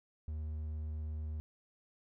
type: tone with vibrato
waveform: triangle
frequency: 77.1 Hz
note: D#2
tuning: 15 cents flat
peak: -35 dBFS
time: 0.28-1.4 s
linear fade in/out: 0 ms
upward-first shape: triangle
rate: 17 Hz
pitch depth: 8 cents each way
effects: none